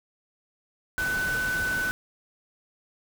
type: tone in noise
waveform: sine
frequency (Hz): 1503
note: F#6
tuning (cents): +27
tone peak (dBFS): -25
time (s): 0.98-1.91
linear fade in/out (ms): 0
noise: pink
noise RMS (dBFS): -35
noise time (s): 0.98-1.91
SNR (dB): +7
effects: none